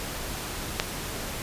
click, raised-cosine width 0.2 ms, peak -5 dBFS, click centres 0.799 s, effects pink hiss -34 dBFS RMS until 1.42 s + resampled to 32000 Hz

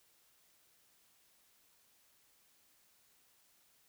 silence, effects white hiss -70 dBFS RMS until 3.88 s

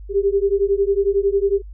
sine beating tone pair, 392 / 403 Hz, G4 / G4, 0 / +48 cents, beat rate 11 Hz, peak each -18 dBFS, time 0.09-1.62 s, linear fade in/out 50 ms, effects added 50 Hz sine -33 dBFS peak until 1.73 s

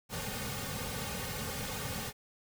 pink noise with comb filter, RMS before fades -38 dBFS, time 0.09-2.13 s, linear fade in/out 50 ms, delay 3 ms, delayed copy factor -0.85, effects none

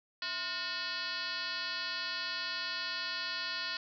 sine tone with frequency modulation, 2972 Hz, F#7, 7 cents sharp, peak -34 dBFS, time 0.22-3.77 s, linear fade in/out 2 ms, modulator 385 Hz, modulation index 4.8, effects none

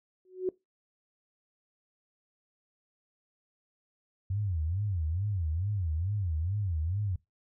sine tone with exponential growth, 370 Hz, F#4, in tune, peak -23 dBFS, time 0.25-0.49 s, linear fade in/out 2 ms, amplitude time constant 51 ms
sine tone with vibrato, 90.1 Hz, F#2, 45 cents flat, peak -28 dBFS, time 4.3-7.16 s, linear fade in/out 5 ms, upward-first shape sine, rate 2.3 Hz, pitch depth 270 cents each way
effects noise-tail reverb RT60 0.2 s tail -22 dB re dry

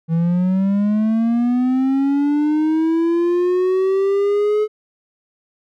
triangle linear sweep, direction up, 161.6 to 428.5 Hz, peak -12 dBFS, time 0.08-4.68 s, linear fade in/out 50 ms, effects none

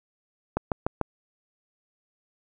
click train, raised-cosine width 1 ms, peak -10 dBFS, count 4, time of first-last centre 0.57-1.013 s, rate 6.77 Hz, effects none

